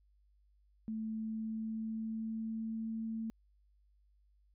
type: tone with pitch glide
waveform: sine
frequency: 220 to 223.5 Hz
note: A3 to A3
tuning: 0 to +27 cents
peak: -36 dBFS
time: 0.88-3.3 s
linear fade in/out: 0 ms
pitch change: +27 cents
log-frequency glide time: 1.13-2.95 s
effects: added 50 Hz sine -66 dBFS peak until 4.54 s